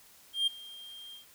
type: tone with ADSR envelope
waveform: triangle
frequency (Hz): 3200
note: G7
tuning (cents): +35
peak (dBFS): -22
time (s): 0.33-1.26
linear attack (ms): 140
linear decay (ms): 12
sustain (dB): -21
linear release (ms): 120
effects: white hiss -58 dBFS RMS until 1.34 s